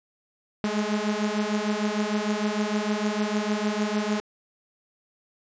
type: beating tone pair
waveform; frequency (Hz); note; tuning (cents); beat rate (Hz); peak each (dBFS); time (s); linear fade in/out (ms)
sawtooth; 207.3 / 213.9; G#3 / A3; -3 / -49; 6.6; -23; 0.64-4.2; 0
effects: resampled to 16000 Hz + 9-bit